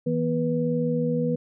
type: tone cluster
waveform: sine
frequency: 160.9 / 241.7 / 489.2 Hz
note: E3 / B3 / B4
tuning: -42 / -37 / -16 cents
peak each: -26 dBFS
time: 0.06-1.36 s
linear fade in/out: 10 ms
effects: none